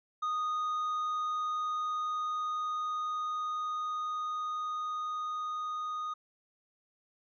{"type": "tone with level ramp", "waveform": "triangle", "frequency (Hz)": 1238, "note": "D#6", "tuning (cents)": -9, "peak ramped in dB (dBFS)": [-28, -32], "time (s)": [0.22, 6.14], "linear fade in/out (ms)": 10, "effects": ["resampled to 16000 Hz"]}